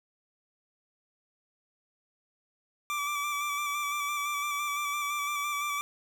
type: tone with vibrato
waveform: 25% pulse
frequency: 1164 Hz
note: D6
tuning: 16 cents flat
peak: -26 dBFS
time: 2.9-5.81 s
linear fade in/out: 0 ms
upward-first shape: square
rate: 5.9 Hz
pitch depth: 23 cents each way
effects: none